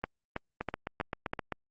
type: two click trains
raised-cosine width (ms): 0.5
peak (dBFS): -17 / -18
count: 5 / 8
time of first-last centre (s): 0.04-1.334 / 0.61-1.523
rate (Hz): 3.09 / 7.67
effects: Opus 24 kbps